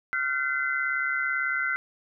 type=tone cluster; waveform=sine; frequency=1389 / 1527 / 2043 Hz; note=F6 / G6 / C7; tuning=-10 / -46 / -42 cents; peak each=-29 dBFS; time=0.13-1.76 s; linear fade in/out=0 ms; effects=none